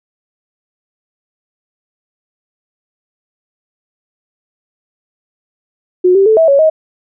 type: tone with pitch steps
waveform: sine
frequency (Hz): 363.6 / 390.6 / 438 / 650 / 557 / 631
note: F#4 / G4 / A4 / E5 / C#5 / D#5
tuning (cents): -30 / -6 / -8 / -24 / +8 / +24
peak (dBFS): -5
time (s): 6.04-6.7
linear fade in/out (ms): 10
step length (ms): 110
effects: none